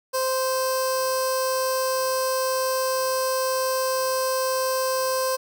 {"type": "tone with notch filter", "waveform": "15% pulse", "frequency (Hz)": 521, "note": "C5", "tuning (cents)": -7, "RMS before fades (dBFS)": -24, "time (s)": [0.13, 5.37], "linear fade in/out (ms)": 20, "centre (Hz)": 2000, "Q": 0.67, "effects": []}